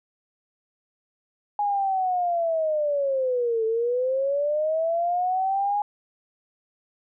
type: linear two-way sweep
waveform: sine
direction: down then up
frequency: 830.6 to 440 to 830.6 Hz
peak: -21 dBFS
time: 1.59-5.82 s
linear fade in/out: 2 ms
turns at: 3.65 s
effects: none